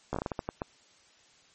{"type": "slowing click train", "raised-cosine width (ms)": 1, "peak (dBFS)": -17, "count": 10, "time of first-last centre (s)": [0.13, 0.619], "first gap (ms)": 14, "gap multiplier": 1.32, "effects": ["white hiss -61 dBFS RMS until 1.54 s", "MP3 32 kbps"]}